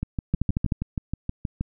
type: two click trains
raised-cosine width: 5 ms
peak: -14 / -10 dBFS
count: 11 / 6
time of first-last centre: 0.03-1.61 / 0.34-0.722 s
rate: 6.33 / 13.1 Hz
effects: none